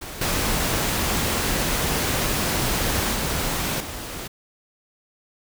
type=noise with level steps; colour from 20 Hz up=pink; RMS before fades=-35 / -23 / -25 / -33 dBFS; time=0.01-4.28 s; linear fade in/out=10 ms; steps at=0.21 / 3.14 / 3.8 s; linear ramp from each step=5 ms; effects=none